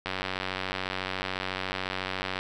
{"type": "click train", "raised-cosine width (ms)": 0.3, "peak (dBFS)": -14, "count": 220, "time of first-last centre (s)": [0.06, 2.39], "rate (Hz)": 94, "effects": []}